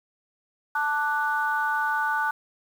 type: chord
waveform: sine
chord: D major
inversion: second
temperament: equal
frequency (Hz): 880 / 1174.7 / 1480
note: A5 / D6 / F#6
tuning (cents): 0 / 0 / 0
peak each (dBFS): -26 / -30 / -25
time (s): 0.75-2.31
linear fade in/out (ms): 5
effects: tanh soft clip ceiling -13 dBFS + 8-bit